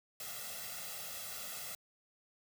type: noise with comb filter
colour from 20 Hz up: white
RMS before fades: -44 dBFS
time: 0.2-1.75 s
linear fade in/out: 2 ms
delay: 1.5 ms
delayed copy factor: +0.85
effects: high-pass 100 Hz 12 dB/octave